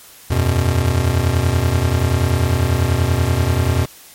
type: chord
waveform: square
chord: E suspended second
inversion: none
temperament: just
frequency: 82.41 / 92.71 / 123.61 Hz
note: E2 / F#2 / B2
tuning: 0 / +4 / +2 cents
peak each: -19 dBFS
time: 0.3-3.86 s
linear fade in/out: 10 ms
effects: white hiss -42 dBFS RMS until 4.14 s + MP3 64 kbps